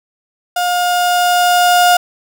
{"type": "tone with level ramp", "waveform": "35% pulse", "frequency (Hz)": 712, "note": "F5", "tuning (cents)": 33, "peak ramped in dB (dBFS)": [-12, -5], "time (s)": [0.56, 1.97], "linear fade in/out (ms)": 5, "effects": []}